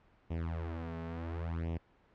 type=tone with flanger; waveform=sawtooth; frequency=82.8 Hz; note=E2; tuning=8 cents sharp; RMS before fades=-38 dBFS; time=0.3-1.78 s; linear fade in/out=10 ms; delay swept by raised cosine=0.33 to 4.63 ms; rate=0.71 Hz; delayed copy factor=+0.95; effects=pink hiss -66 dBFS RMS until 2.14 s + low-pass 2000 Hz 12 dB/octave